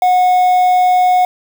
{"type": "tone with quantisation", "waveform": "triangle", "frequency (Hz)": 730, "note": "F#5", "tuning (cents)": -24, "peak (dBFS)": -6, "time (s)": [0.02, 1.25], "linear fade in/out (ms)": 2, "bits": 5, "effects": []}